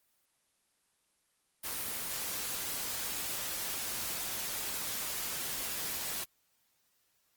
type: noise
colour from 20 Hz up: white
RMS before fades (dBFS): -37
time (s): 1.63-6.25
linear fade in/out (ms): 20
effects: white hiss -74 dBFS RMS until 7.36 s + Opus 24 kbps